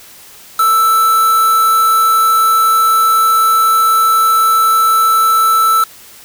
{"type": "tone with quantisation", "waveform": "triangle", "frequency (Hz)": 1322, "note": "E6", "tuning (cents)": 5, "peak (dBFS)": -6, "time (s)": [0.59, 5.84], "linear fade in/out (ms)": 5, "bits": 3, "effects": ["white hiss -38 dBFS RMS until 6.24 s"]}